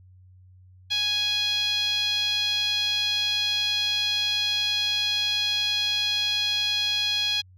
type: tone with band-pass filter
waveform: 10% pulse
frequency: 831 Hz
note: G#5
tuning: 1 cent sharp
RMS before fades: -25 dBFS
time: 0.9-7.42 s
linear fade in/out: 20 ms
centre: 3600 Hz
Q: 3.9
effects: added 92 Hz sine -49 dBFS peak until 7.57 s